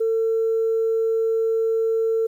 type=tone; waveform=sine; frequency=450 Hz; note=A4; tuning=39 cents sharp; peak=-17 dBFS; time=0-2.27 s; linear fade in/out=10 ms; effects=tanh soft clip ceiling -14 dBFS + 9-bit